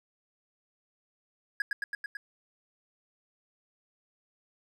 triangle tone with echo, 1658 Hz, G#6, 3 cents flat, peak -24 dBFS, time 1.6-1.62 s, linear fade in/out 2 ms, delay 110 ms, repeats 5, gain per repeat -2 dB, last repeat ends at 2.17 s, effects none

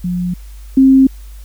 sine tone pair in turn, 178.4 / 266.3 Hz, F3 / C4, +37 / +31 cents, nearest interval perfect fifth, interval 694 cents, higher second, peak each -15 / -4 dBFS, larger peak second, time 0.04-0.34 / 0.77-1.07 s, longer neither, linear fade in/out 5 ms, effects added 50 Hz sine -30 dBFS peak until 1.44 s + white hiss -47 dBFS RMS until 1.44 s

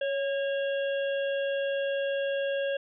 harmonic tone with a mistuned harmonic, 554.4 Hz, C#5, in tune, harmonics 1 / 3 / 5 / 6, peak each -27 / -37 / -41 / -43 dBFS, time 0.01-2.77 s, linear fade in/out 5 ms, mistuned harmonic 3, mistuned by -37 cents, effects none

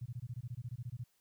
sine tone bursts, 120.9 Hz, B2, 36 cents flat, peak -38 dBFS, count 15, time 0.01-1.04 s, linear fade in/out 10 ms, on 50 ms, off 20 ms, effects white hiss -75 dBFS RMS until 1.2 s

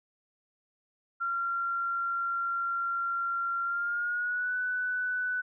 sine tone with pitch glide, 1377 to 1493 Hz, F6 to F#6, -25 to +15 cents, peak -28 dBFS, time 1.2-5.42 s, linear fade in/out 20 ms, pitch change +140 cents, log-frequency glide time 3.64-4.55 s, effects none

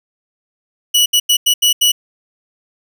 sawtooth tone bursts at uneven times, 2939 Hz, F#7, 12 cents flat, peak -6 dBFS, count 6, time 0.94-1.06 / 1.13-1.2 / 1.29-1.37 / 1.46-1.54 / 1.62-1.73 / 1.81-1.92 s, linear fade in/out 10 ms, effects none

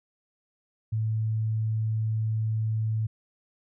sine tone, 110 Hz, A2, in tune, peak -24 dBFS, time 0.92-3.07 s, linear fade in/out 10 ms, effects none

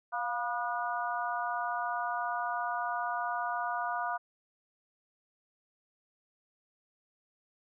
harmonic tone with a mistuned harmonic, 242.9 Hz, B3, 29 cents flat, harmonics 3 / 4 / 5 / 6, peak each -35 / -36 / -37 / -38 dBFS, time 0.12-4.18 s, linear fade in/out 20 ms, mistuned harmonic 3, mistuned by -54 cents, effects none

